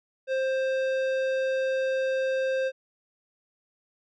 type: tone with tanh clipping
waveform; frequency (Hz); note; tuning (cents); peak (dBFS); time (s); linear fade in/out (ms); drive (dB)
sine; 527; C5; +12; -26; 0.27-2.72; 50; 14
effects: none